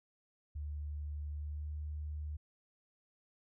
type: tone with pitch glide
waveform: sine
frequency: 74 to 74.99 Hz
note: D2 to D2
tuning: +14 to +37 cents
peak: -38 dBFS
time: 0.55-2.37 s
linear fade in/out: 10 ms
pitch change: +23 cents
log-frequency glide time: 1.31-1.69 s
effects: none

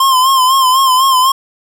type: tone with vibrato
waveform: square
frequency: 1046.5 Hz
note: C6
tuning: in tune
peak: -8 dBFS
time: 0-1.32 s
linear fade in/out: 5 ms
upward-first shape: sine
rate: 4 Hz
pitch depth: 62 cents each way
effects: none

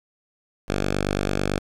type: tone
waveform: 5% pulse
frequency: 49 Hz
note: G1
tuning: in tune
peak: -11 dBFS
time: 0.68-1.59 s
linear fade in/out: 10 ms
effects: low-pass 8000 Hz 12 dB/octave + 8-bit

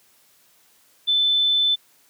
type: tone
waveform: sine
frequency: 3520 Hz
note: A7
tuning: in tune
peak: -16 dBFS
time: 1.07-1.76 s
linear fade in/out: 20 ms
effects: white hiss -58 dBFS RMS until 2.09 s + high-pass 100 Hz 12 dB/octave

